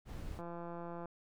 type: noise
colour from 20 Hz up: brown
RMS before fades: -44 dBFS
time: 0.05-0.42 s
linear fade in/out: 50 ms
type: click train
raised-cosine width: 1 ms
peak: -32 dBFS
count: 115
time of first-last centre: 0.39-1.057 s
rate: 171 Hz
effects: none